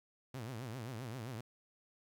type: tone with vibrato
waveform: sawtooth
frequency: 120.2 Hz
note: B2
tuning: 46 cents flat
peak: -38 dBFS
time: 0.34-1.41 s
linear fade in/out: 5 ms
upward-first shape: triangle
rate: 7.6 Hz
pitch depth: 240 cents each way
effects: 12-bit